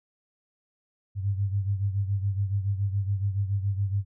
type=beating tone pair; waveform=sine; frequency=98 / 105.1 Hz; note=G2 / G#2; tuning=0 / +21 cents; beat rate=7.1 Hz; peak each=-25 / -31 dBFS; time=1.15-4.05 s; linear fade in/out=50 ms; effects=none